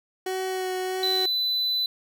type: tone with vibrato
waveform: 30% pulse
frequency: 373.2 Hz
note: F#4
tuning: 15 cents sharp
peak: -24 dBFS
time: 0.26-1.26 s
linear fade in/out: 5 ms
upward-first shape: sine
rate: 1.5 Hz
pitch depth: 14 cents each way
type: tone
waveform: triangle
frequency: 4000 Hz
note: B7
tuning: 21 cents sharp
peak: -21 dBFS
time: 1.03-1.86 s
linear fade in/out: 2 ms
effects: none